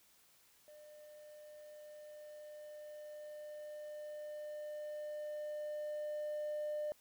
triangle tone with level ramp, 600 Hz, D5, 37 cents sharp, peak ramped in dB -53 to -33 dBFS, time 0.68-6.92 s, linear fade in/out 0 ms, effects tanh soft clip ceiling -33 dBFS + white hiss -68 dBFS RMS until 7 s

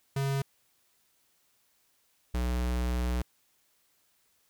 square tone pair in turn, 137.3 / 61.16 Hz, C#3 / B1, -16 / -16 cents, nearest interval octave + major second, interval 1400 cents, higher first, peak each -28 dBFS, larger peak neither, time 0.16-0.42 / 2.34-3.22 s, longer second, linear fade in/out 5 ms, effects white hiss -70 dBFS RMS until 4.49 s

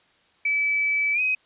sine tone with pitch glide, 2301 to 2524 Hz, D7 to D#7, -36 to +24 cents, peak -20 dBFS, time 0.45-1.35 s, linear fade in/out 5 ms, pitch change +160 cents, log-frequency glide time 1.13-1.21 s, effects white hiss -61 dBFS RMS until 1.45 s + resampled to 8000 Hz

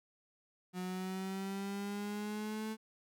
35% pulse exponential sweep, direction up, 181.1 to 220 Hz, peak -36 dBFS, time 0.73-2.77 s, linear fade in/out 50 ms, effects none

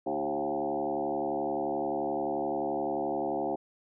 sine tone with frequency modulation, 539 Hz, C#5, 49 cents flat, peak -28 dBFS, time 0.06-3.56 s, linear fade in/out 10 ms, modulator 71.5 Hz, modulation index 3.8, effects none

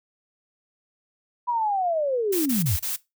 sine linear sweep, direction down, 987.8 to 66 Hz, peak -21 dBFS, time 1.47-2.77 s, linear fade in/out 20 ms
blue noise bursts, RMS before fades -28 dBFS, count 4, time 2.32-2.964 s, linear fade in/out 10 ms, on 140 ms, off 28 ms
effects noise-tail reverb RT60 0.2 s tail -19 dB re dry

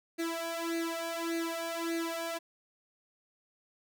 sawtooth tone with flanger, 332.7 Hz, E4, 16 cents sharp, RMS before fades -35 dBFS, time 0.18-2.39 s, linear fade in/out 20 ms, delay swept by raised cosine 0.46 to 1.76 ms, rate 1.7 Hz, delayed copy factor +0.9, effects none

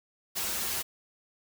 white noise with comb filter, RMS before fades -32 dBFS, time 0.35-0.83 s, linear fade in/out 20 ms, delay 6.9 ms, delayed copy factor -0.9, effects none

